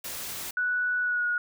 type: noise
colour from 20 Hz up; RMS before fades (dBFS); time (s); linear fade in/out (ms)
white; -36; 0.04-0.51; 5
type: tone with pitch glide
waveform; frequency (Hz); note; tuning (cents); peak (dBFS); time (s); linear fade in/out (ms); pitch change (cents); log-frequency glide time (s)
sine; 1477 to 1448.3; F#6 to F#6; -3 to -37; -24; 0.57-1.38; 2; -34; 1.01-1.26
effects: none